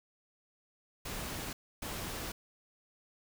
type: noise bursts at uneven times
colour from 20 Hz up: pink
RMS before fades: -40 dBFS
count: 2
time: 1.05-1.53 / 1.82-2.32 s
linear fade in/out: 5 ms
effects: none